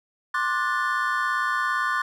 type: chord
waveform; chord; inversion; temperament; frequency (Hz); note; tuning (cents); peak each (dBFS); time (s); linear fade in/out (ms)
triangle; D dominant seventh; third; just; 1057.2 / 1174.7 / 1468.3 / 1762; C6 / D6 / F#6 / A6; +18 / 0 / -14 / +2; -26; 0.34-2.02; 5
effects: none